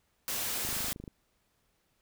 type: noise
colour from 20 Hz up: white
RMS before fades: -34 dBFS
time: 0.28-0.93 s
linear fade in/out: 0 ms
type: click train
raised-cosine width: 3 ms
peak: -30 dBFS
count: 12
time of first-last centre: 0.65-1.078 s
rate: 25.7 Hz
effects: pink hiss -74 dBFS RMS until 2.01 s